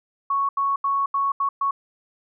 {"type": "tone bursts at uneven times", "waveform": "sine", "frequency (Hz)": 1108.7, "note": "C#6", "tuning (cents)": 0, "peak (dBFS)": -19, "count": 6, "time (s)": [[0.3, 0.49], [0.57, 0.76], [0.84, 1.06], [1.14, 1.32], [1.4, 1.49], [1.61, 1.71]], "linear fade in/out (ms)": 5, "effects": []}